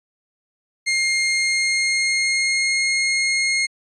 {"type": "tone with pitch glide", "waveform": "sawtooth", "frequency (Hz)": [2126, 2145], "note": ["C7", "C7"], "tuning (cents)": [27, 42], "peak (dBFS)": -14, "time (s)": [0.86, 3.67], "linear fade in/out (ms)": 20, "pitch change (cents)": 15, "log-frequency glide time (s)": [1.23, 2.81], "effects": ["resampled to 22050 Hz"]}